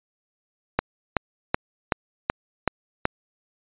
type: click train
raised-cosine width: 0.5 ms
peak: -4 dBFS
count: 7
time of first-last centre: 0.79-3.054 s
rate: 2.65 Hz
effects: resampled to 8000 Hz